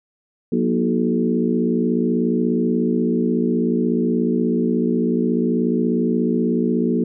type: tone cluster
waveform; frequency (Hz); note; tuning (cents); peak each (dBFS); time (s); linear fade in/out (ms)
sine; 181.2 / 237.7 / 317.9 / 372.3 / 432.9; F#3 / A#3 / D#4 / F#4 / A4; -36 / +34 / +37 / +11 / -28; -23 / -19 / -25 / -25 / -25; 0.52-7.04; 5
effects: none